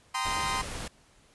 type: chord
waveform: sawtooth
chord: C minor seventh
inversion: second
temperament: equal with one note detuned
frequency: 784 / 932.3 / 1034.5 / 1244.5 Hz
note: G5 / Bb5 / C6 / Eb6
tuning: 0 / 0 / -20 / 0 cents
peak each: -33 / -32 / -27 / -33 dBFS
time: 0.14-0.62 s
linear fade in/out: 10 ms
type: noise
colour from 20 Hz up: pink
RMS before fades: -37 dBFS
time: 0.25-0.88 s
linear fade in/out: 5 ms
effects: pink hiss -61 dBFS RMS until 1.34 s + resampled to 24000 Hz